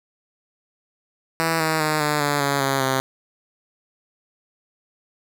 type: tone with pitch steps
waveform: 5% pulse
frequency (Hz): 163.5 / 158.66 / 153.97 / 149.41 / 144.99 / 140.7 / 136.54 / 132.5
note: E3 / D#3 / D#3 / D3 / D3 / C#3 / C#3 / C3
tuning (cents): -14 / +34 / -18 / +30 / -22 / +26 / -26 / +22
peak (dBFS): -8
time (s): 1.4-3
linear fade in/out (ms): 0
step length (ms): 200
effects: none